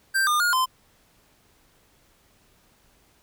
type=tone with pitch steps; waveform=square; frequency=1572 / 1210 / 1430 / 1032 Hz; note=G6 / D#6 / F6 / C6; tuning=+4 / -49 / +41 / -24 cents; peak=-20 dBFS; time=0.14-0.66 s; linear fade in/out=20 ms; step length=130 ms; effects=pink hiss -61 dBFS RMS until 3.22 s